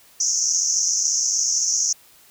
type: band-pass noise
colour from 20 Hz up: pink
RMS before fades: -21 dBFS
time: 0.2-1.93 s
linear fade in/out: 5 ms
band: 5600 to 6700 Hz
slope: 96 dB/octave
effects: white hiss -52 dBFS RMS until 2.3 s